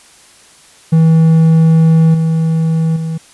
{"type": "tone with level steps", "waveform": "triangle", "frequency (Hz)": 161.8, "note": "E3", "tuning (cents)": -32, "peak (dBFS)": [-3, -8, -14], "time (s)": [0.92, 3.18], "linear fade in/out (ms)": 10, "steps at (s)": [2.14, 2.96], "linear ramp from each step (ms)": 5, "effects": ["white hiss -43 dBFS RMS until 3.33 s", "resampled to 24000 Hz"]}